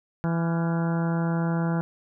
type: harmonic tone with a mistuned harmonic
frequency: 166.8 Hz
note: E3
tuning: 21 cents sharp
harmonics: 1 / 2 / 3 / 4 / 5 / 6 / 7 / 8 / 9 / 10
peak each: -23 / -33 / -36 / -37 / -37 / -40 / -44 / -39 / -43 / -47 dBFS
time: 0.24-1.81 s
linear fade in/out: 0 ms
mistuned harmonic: 8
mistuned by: +69 cents
effects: none

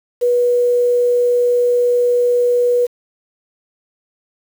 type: tone with quantisation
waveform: sine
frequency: 487.1 Hz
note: B4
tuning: 24 cents flat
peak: -11 dBFS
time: 0.21-2.87 s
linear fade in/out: 20 ms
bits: 6
effects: none

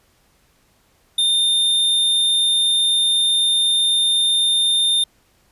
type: tone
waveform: square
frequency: 3622 Hz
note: A7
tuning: 49 cents sharp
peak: -15 dBFS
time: 1.18-5.04 s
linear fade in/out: 5 ms
effects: pink hiss -59 dBFS RMS until 5.51 s + resampled to 32000 Hz

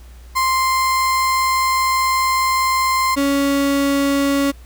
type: tone pair in turn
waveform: 35% pulse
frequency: 1046.5 / 279.3 Hz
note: C6 / C#4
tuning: 0 / +13 cents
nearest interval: octave + major seventh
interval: 2287 cents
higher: first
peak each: -13 dBFS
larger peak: neither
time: 0.35-3.16 / 3.16-4.52 s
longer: first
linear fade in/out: 20 ms
effects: added 60 Hz sine -37 dBFS peak until 4.65 s + pink hiss -50 dBFS RMS until 4.65 s

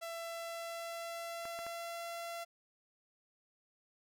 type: tone with pitch glide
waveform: sawtooth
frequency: 669 to 679.5 Hz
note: E5 to F5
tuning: +25 to -48 cents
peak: -37 dBFS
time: 0.01-2.45 s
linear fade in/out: 20 ms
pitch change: +27 cents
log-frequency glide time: 0.12-2.05 s
type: clicks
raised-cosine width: 0.5 ms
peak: -33 dBFS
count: 3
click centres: 1.454 / 1.59 / 1.666 s
effects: none

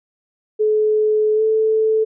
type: tone with pitch glide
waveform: sine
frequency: 428.8 to 438.3 Hz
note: A4 to A4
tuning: -45 to -7 cents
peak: -13 dBFS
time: 0.59-2.05 s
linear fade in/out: 20 ms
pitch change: +38 cents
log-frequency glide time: 1.35-1.42 s
effects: none

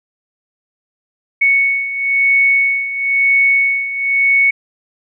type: beating tone pair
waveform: sine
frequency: 2217 / 2218 Hz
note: C#7 / C#7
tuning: 0 / 0 cents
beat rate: 1 Hz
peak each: -17 / -12 dBFS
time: 1.41-4.51 s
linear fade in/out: 10 ms
effects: none

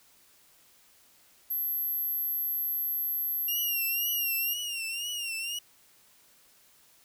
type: tone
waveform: sine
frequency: 12230 Hz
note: G9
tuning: 44 cents flat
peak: -28 dBFS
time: 1.5-4.54 s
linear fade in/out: 10 ms
type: tone with vibrato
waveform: sawtooth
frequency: 2794 Hz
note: F7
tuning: in tune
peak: -29 dBFS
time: 3.48-5.59 s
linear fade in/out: 5 ms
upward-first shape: triangle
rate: 2 Hz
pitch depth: 100 cents each way
effects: white hiss -61 dBFS RMS until 7.04 s

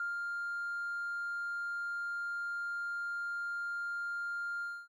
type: tone with ADSR envelope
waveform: triangle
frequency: 1400 Hz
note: F6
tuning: 4 cents sharp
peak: -29 dBFS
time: 0-4.88 s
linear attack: 3 ms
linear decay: 150 ms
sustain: -3 dB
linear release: 270 ms
effects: tanh soft clip ceiling -31 dBFS

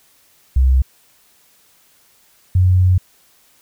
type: tone pair in turn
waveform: sine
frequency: 64.9 / 91.78 Hz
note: C2 / F#2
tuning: -13 / -14 cents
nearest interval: tritone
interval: 599 cents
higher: second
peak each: -9 dBFS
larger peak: neither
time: 0.56-0.82 / 2.55-2.98 s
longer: second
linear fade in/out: 5 ms
effects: white hiss -54 dBFS RMS until 3.61 s

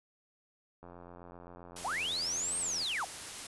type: click train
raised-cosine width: 1 ms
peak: -36 dBFS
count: 176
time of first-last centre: 0.83-2.828 s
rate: 87.6 Hz
type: noise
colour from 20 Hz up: white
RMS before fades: -43 dBFS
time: 1.76-3.47 s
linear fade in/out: 5 ms
type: linear two-way sweep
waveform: sine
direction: up then down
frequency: 598 to 8690 to 598 Hz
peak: -32 dBFS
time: 1.84-3.05 s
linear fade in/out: 10 ms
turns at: 2.58 s
effects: resampled to 24000 Hz

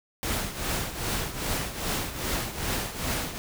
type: noise with tremolo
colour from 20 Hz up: pink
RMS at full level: -27 dBFS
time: 0.23-3.38 s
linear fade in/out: 0 ms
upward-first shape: triangle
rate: 2.5 Hz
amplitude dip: 75%
effects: none

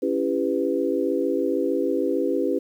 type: chord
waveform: sine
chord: C# half-diminished seventh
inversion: none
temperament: just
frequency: 277.2 / 332.6 / 399.1 / 498.9 Hz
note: C#4 / E4 / G4 / B4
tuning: 0 / +16 / +31 / +17 cents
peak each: -26 dBFS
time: 0.02-2.59 s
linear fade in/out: 10 ms
effects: 9-bit

